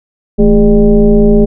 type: tone with frequency modulation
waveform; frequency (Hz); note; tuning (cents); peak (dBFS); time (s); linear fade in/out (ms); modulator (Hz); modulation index
sine; 217.6; A3; -19; -3; 0.38-1.46; 20; 190; 1.3
effects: none